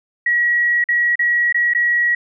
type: tone with dropouts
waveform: sine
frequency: 1915 Hz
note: A#6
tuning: 46 cents sharp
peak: -13 dBFS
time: 0.26-2.15 s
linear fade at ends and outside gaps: 5 ms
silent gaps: 0.841-0.887 / 1.156-1.192 / 1.526-1.544 / 1.736-1.748 s
effects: none